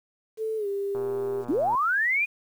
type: tone with pitch glide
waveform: sine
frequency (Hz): 440 to 398.8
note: A4 to G4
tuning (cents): 0 to +30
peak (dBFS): -26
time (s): 0.37-1.45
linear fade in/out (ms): 50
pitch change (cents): -170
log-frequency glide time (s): 0.57-0.67
type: click train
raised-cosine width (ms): 1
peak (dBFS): -26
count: 97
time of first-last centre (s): 0.95-1.75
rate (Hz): 120
type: linear sweep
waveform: sine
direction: up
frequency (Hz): 216.5 to 2485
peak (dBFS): -21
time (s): 1.48-2.26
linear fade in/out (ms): 20
effects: 9-bit